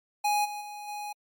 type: tone with level steps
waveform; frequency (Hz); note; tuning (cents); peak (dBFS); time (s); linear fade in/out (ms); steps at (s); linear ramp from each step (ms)
square; 830.6; G#5; 0; -24 / -35 / -39 / -35; 0.24-1.13; 10; 0.44 / 0.6 / 0.87; 20
effects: MP3 96 kbps